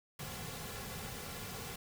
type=noise with comb filter; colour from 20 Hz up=pink; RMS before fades=-44 dBFS; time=0.19-1.76 s; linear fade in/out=5 ms; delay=3.2 ms; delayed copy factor=-0.65; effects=none